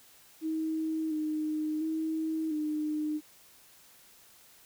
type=tone with pitch steps; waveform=sine; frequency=317.5 / 307.9 / 318.1 / 304.2 Hz; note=D#4 / D#4 / D#4 / D#4; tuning=+35 / -18 / +38 / -39 cents; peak=-29 dBFS; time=0.41-3.21 s; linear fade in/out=50 ms; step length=700 ms; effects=white hiss -58 dBFS RMS until 4.65 s